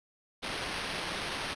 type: noise with sample-and-hold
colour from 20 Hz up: violet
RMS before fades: -36 dBFS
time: 0.42-1.55 s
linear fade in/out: 20 ms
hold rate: 7350 Hz
effects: resampled to 22050 Hz